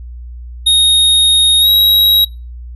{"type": "tone with pitch glide", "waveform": "square", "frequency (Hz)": [3729, 3836], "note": ["A#7", "A#7"], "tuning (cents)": [0, 49], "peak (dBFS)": -7, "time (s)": [0.66, 2.25], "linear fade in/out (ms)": 10, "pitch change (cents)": 49, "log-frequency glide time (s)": [1.6, 1.68], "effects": ["noise-tail reverb RT60 0.3 s tail -26 dB re dry", "added 60 Hz sine -26 dBFS peak until 2.75 s"]}